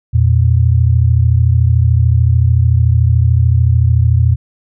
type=tone pair together; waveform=sine; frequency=84.5 / 118.09 Hz; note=E2 / A#2; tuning=+43 / +23 cents; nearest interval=tritone; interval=580 cents; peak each=-10 dBFS; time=0.13-4.36 s; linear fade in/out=20 ms; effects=none